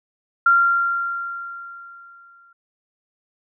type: tone with exponential decay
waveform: sine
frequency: 1383 Hz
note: F6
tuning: 17 cents flat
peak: -10 dBFS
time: 0.46-2.53 s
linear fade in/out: 5 ms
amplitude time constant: 450 ms
effects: none